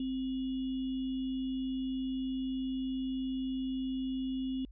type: tone with sample-and-hold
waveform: sine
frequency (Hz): 261.6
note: C4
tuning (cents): 0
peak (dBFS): -32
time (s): 0-4.65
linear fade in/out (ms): 2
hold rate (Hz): 3150
effects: added 50 Hz sine -49 dBFS peak until 4.71 s + resampled to 11025 Hz